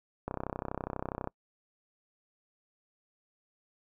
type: click train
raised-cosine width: 1 ms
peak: -20 dBFS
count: 33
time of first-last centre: 0.28-1.274 s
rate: 32.2 Hz
effects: noise-tail reverb RT60 0.1 s tail -26 dB re dry